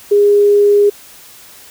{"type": "tone", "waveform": "sine", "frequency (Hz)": 409.4, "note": "G#4", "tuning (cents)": -25, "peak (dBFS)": -6, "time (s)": [0.11, 0.9], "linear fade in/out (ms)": 10, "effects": ["white hiss -39 dBFS RMS until 1.7 s"]}